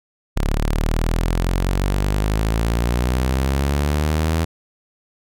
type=exponential sweep; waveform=sawtooth; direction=up; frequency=34.87 to 82.41 Hz; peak=-13 dBFS; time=0.36-4.45 s; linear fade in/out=10 ms; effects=none